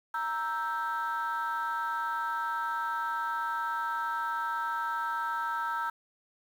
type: chord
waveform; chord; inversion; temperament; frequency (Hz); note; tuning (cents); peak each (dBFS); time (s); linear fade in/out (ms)
sine; E diminished; second; equal; 932.3 / 1318.5 / 1568; Bb5 / E6 / G6; 0 / 0 / 0; -32 / -32 / -35; 0.14-5.9; 5
effects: tanh soft clip ceiling -24 dBFS + 9-bit